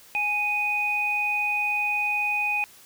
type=tone pair together; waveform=sine; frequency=830.6 / 2489 Hz; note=G#5 / D#7; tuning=0 / 0 cents; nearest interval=octave + perfect fifth; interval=1900 cents; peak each=-30 / -23 dBFS; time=0.15-2.64 s; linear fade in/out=0 ms; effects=white hiss -51 dBFS RMS until 2.85 s